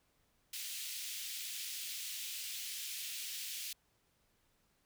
pink high-pass noise, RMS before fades -43 dBFS, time 0.53-3.73 s, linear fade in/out 5 ms, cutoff 2600 Hz, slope 24 dB/octave, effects pink hiss -75 dBFS RMS until 4.85 s

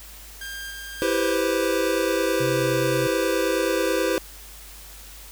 sawtooth tone with tremolo, 1600 Hz, G6, 35 cents sharp, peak -29 dBFS, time 0.41-1.35 s, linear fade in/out 5 ms, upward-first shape square, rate 1.7 Hz, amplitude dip 25%
square chord, C major seventh, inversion first, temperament equal, 329.6 / 392 / 493.9 / 523.3 Hz, E4 / G4 / B4 / C5, 0 / 0 / 0 / 0 cents, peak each -27 dBFS, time 1.02-4.18 s, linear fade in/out 0 ms
sine tone with vibrato, 130.81 Hz, C3, in tune, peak -27 dBFS, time 2.4-3.07 s, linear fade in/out 5 ms, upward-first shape square, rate 2.4 Hz, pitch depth 12 cents each way
effects added 50 Hz sine -44 dBFS peak until 5.31 s + white hiss -44 dBFS RMS until 5.31 s

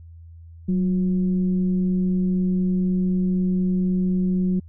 sine tone with frequency modulation, 185 Hz, F#3, in tune, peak -18 dBFS, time 0.68-4.6 s, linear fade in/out 10 ms, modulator 173 Hz, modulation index 0.38, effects added 83 Hz sine -40 dBFS peak until 4.68 s

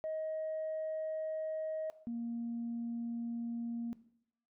sine tone pair in turn, 630 / 234.2 Hz, D#5 / A#3, +21 / +8 cents, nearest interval octave + perfect fourth, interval 1713 cents, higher first, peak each -34 / -35 dBFS, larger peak first, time 0.04-1.9 / 2.07-3.93 s, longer neither, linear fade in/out 0 ms, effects noise-tail reverb RT60 0.7 s tail -17 dB re dry + tanh soft clip ceiling -32 dBFS

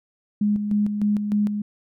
sine tone with tremolo, 207.7 Hz, G#3, in tune, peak -17 dBFS, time 0.41-1.62 s, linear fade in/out 5 ms, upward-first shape square, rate 3.3 Hz, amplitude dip 50%, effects none

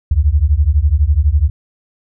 sine beating tone pair, 68 / 80 Hz, C#2 / D#2, -33 / +49 cents, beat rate 12 Hz, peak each -12 dBFS, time 0.11-1.5 s, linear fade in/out 5 ms, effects none

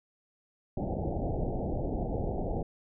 pink low-pass noise, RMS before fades -32 dBFS, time 0.77-2.63 s, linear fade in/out 5 ms, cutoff 810 Hz, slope 96 dB/octave, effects none

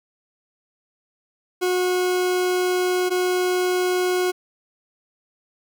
40% pulse tone pair in turn, 363.6 / 363.6 Hz, F#4 / F#4, -30 / -30 cents, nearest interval unison, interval 0 cents, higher neither, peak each -18 dBFS, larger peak neither, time 1.61-3.1 / 3.1-4.32 s, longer first, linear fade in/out 20 ms, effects none

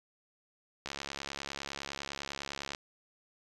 click train, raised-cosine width 0.2 ms, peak -20 dBFS, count 133, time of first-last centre 0.86-2.748 s, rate 69.9 Hz, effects resampled to 24000 Hz

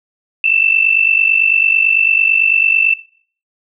sine tone pair together, 2637 / 2686 Hz, E7 / E7, 0 / +32 cents, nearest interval unison, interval 32 cents, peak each -13 dBFS, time 0.44-2.94 s, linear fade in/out 2 ms, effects noise-tail reverb RT60 0.5 s tail -18 dB re dry

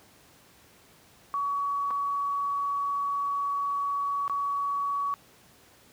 sine tone with dropouts, 1129 Hz, C#6, 31 cents sharp, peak -26 dBFS, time 1.34-5.14 s, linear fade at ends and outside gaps 0 ms, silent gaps 1.906-1.91 / 4.279-4.297 s, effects pink hiss -57 dBFS RMS until 5.92 s + high-pass 80 Hz 12 dB/octave

